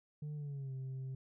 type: tone with pitch glide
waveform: sine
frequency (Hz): 149.7 to 131.84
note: D3 to C3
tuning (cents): +33 to +14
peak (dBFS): -37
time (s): 0.22-1.15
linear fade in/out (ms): 5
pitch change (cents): -219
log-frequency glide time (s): 0.35-0.73
effects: tanh soft clip ceiling -39 dBFS